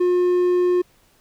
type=tone; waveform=triangle; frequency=358 Hz; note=F4; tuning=43 cents sharp; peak=-13 dBFS; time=0-0.82 s; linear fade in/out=10 ms; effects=pink hiss -58 dBFS RMS until 1.2 s